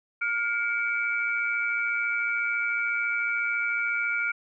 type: tone cluster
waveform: sine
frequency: 1414 / 2188 / 2302 Hz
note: F6 / C#7 / D7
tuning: +21 / -23 / -35 cents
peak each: -27 / -36 / -28 dBFS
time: 0.21-4.32 s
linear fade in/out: 10 ms
effects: none